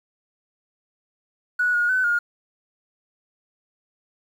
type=tone with pitch steps; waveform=triangle; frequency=1468 / 1437 / 1512 / 1424 Hz; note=F#6 / F6 / F#6 / F6; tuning=-14 / +49 / +37 / +33 cents; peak=-14 dBFS; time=1.59-2.19 s; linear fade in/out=10 ms; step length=150 ms; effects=tanh soft clip ceiling -16 dBFS + 9-bit